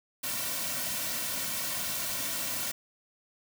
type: noise with comb filter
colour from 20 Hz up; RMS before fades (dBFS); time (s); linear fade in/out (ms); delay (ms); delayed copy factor
white; -33; 0.23-2.72; 10; 2.4; -0.65
effects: none